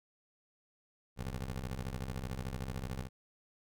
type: ring-modulated tone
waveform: 20% pulse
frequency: 65 Hz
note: C2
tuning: 11 cents flat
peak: -30 dBFS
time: 1.16-3.09 s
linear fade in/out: 50 ms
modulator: 25.8 Hz
effects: none